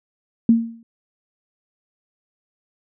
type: tone with exponential decay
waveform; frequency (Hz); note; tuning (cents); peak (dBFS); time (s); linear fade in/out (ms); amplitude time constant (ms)
sine; 229.5; A#3; -27; -7; 0.49-0.83; 2; 72
effects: none